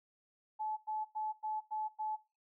sine tone bursts, 862 Hz, A5, 36 cents flat, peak -35 dBFS, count 6, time 0.59-2.165 s, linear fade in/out 20 ms, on 180 ms, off 99 ms, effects noise-tail reverb RT60 0.3 s tail -20 dB re dry

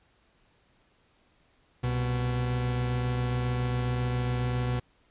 40% pulse tone pair together, 65.41 / 123.48 Hz, C2 / B2, 0 / 0 cents, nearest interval major seventh, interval 1100 cents, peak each -34 / -26 dBFS, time 1.83-4.8 s, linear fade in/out 10 ms, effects pink hiss -66 dBFS RMS until 5.1 s + resampled to 8000 Hz

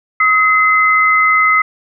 sine tone pair together, 1270.7 / 2053 Hz, D#6 / C7, +36 / -33 cents, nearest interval minor sixth, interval 831 cents, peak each -11 dBFS, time 0.2-1.62 s, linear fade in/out 5 ms, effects none

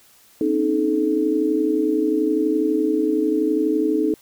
sine tone cluster, 258.4 / 279.3 / 310.9 / 431.4 Hz, C4 / C#4 / D#4 / A4, -21 / +13 / -1 / -34 cents, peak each -27 / -27 / -19 / -22 dBFS, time 0.41-4.14 s, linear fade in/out 2 ms, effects white hiss -53 dBFS RMS until 4.21 s

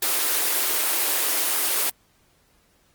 white high-pass noise, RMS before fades -22 dBFS, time 0.02-1.9 s, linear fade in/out 5 ms, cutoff 290 Hz, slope 48 dB/octave, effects pink hiss -62 dBFS RMS until 2.94 s + Opus 24 kbps

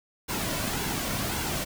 pink noise with flanger, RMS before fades -30 dBFS, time 0.28-1.65 s, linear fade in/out 20 ms, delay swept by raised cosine 1.6 to 2.46 ms, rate 1.8 Hz, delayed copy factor -0.5, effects none

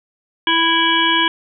harmonic tone, 330 Hz, E4, 2 cents sharp, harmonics 1 / 3 / 5 / 7 / 9 / 10, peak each -22 / -18 / -19 / -22 / -19 / -20 dBFS, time 0.47-1.28 s, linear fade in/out 2 ms, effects none

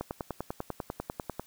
click train, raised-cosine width 1 ms, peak -19 dBFS, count 15, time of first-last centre 0.01-1.396 s, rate 10.1 Hz, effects white hiss -59 dBFS RMS until 1.46 s

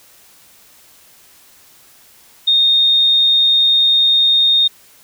sine tone, 3685 Hz, A#7, 21 cents flat, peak -9 dBFS, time 2.47-4.68 s, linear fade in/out 10 ms, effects white hiss -47 dBFS RMS until 5.03 s

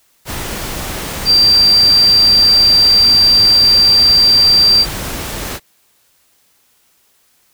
sine tone in noise, 4704 Hz, D8, 2 cents sharp, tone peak -6 dBFS, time 1.25-4.86 s, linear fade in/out 50 ms, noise pink, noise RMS -23 dBFS, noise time 0.25-5.6 s, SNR +14 dB, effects white hiss -56 dBFS RMS until 7.53 s

